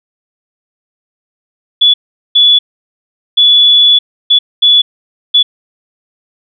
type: tone bursts at uneven times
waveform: sine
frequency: 3428 Hz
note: A7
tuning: 46 cents flat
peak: -3 dBFS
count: 6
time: 1.81-1.94 / 2.35-2.59 / 3.37-3.99 / 4.3-4.39 / 4.62-4.82 / 5.34-5.43 s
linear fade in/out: 10 ms
effects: none